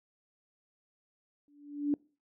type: tone with exponential growth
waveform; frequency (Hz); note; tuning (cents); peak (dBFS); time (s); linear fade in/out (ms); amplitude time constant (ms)
sine; 290; D4; -22; -23; 1.48-1.94; 1; 98
effects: noise-tail reverb RT60 0.4 s tail -26 dB re dry